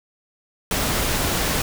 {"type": "noise", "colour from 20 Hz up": "pink", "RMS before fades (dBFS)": -22, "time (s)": [0.71, 1.62], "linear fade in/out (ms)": 2, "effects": []}